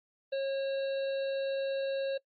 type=harmonic tone with a mistuned harmonic; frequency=544 Hz; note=C#5; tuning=33 cents flat; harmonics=1 / 3 / 5 / 7 / 8; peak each=-29 / -46 / -48 / -46 / -54 dBFS; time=0.32-2.18 s; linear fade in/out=10 ms; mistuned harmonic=7; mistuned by=+44 cents; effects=noise-tail reverb RT60 0.1 s tail -22 dB re dry + MP3 32 kbps